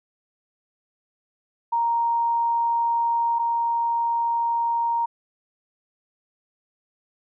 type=tone pair in turn; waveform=sine; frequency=933 / 933 Hz; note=A#5 / A#5; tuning=+1 / +1 cents; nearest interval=unison; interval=0 cents; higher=neither; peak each=-19 / -20 dBFS; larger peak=first; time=1.72-3.39 / 3.39-5.06 s; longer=neither; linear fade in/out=10 ms; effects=none